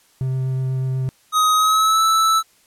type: tone with vibrato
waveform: triangle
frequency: 130.81 Hz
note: C3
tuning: in tune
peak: -17 dBFS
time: 0.21-1.09 s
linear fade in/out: 0 ms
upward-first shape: sine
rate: 8.2 Hz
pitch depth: 8 cents each way
type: tone with pitch glide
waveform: square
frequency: 1257 to 1314.9 Hz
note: D#6 to E6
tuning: +17 to -5 cents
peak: -14 dBFS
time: 1.32-2.43 s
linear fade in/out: 50 ms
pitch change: +78 cents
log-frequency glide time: 1.54-2.02 s
effects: white hiss -56 dBFS RMS until 2.66 s + low-pass 12000 Hz 12 dB/octave